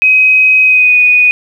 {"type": "tone with pitch glide", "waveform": "sine", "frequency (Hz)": [2527, 2479], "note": ["D#7", "D#7"], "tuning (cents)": [26, -7], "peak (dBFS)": -4, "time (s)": [0.02, 1.31], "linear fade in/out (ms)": 0, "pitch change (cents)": -33, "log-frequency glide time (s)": [0.64, 0.97], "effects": ["7-bit"]}